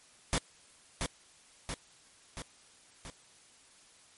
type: noise with echo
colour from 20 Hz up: pink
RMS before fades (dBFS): -29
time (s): 0.33-0.38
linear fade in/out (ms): 0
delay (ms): 680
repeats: 4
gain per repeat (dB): -4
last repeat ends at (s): 3.1
effects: white hiss -60 dBFS RMS until 4.17 s + MP3 48 kbps

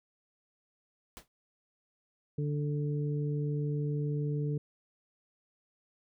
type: noise with exponential decay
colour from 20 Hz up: pink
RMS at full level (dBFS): -43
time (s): 1.17-1.28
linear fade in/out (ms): 0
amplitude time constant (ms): 22
type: harmonic tone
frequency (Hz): 146.83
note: D3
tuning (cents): 0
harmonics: 1 / 2 / 3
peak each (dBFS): -30 / -40 / -39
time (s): 2.38-4.58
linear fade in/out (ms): 5
effects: none

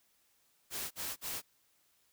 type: noise bursts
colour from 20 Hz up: white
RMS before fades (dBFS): -39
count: 3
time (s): 0.7-1.42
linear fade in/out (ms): 50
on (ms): 210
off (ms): 45
effects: white hiss -72 dBFS RMS until 2.12 s

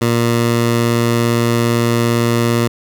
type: tone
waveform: 15% pulse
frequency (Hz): 117.6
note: A#2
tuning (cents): +16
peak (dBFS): -6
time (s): 0.01-2.68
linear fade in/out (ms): 10
effects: none

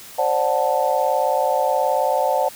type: chord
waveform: sine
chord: D dominant seventh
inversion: third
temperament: just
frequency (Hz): 528.6 / 587.3 / 734.2 / 881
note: C5 / D5 / F#5 / A5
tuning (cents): +18 / 0 / -14 / +2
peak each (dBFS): -22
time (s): 0.18-2.49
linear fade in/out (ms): 10
effects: white hiss -40 dBFS RMS until 2.55 s

